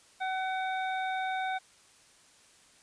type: harmonic tone with a mistuned harmonic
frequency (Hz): 754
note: F#5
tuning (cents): +32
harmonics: 1 / 2 / 3 / 5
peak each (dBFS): -31 / -37 / -41 / -45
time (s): 0.2-1.59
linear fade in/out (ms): 20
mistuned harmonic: 5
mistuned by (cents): -46
effects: white hiss -60 dBFS RMS until 2.82 s + resampled to 22050 Hz